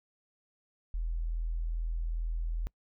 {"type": "tone", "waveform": "sine", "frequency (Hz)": 41.2, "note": "E1", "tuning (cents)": 0, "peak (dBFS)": -30, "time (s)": [0.94, 2.67], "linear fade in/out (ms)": 0, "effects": ["noise-tail reverb RT60 0.1 s tail -25 dB re dry"]}